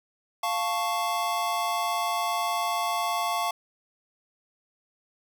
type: chord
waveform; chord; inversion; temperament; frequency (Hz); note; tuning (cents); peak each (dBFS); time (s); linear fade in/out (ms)
square; F augmented; none; equal; 698.5 / 880 / 1108.7; F5 / A5 / C#6; 0 / 0 / 0; -30 / -32 / -30; 0.43-3.51; 5
effects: none